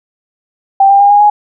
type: tone with pitch steps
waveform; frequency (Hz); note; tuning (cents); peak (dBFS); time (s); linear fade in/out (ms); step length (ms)
sine; 784 / 795.9 / 807.9 / 820.1 / 832.5; G5 / G5 / G#5 / G#5 / G#5; 0 / +26 / -48 / -22 / +4; -3; 0.8-1.3; 5; 100
effects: none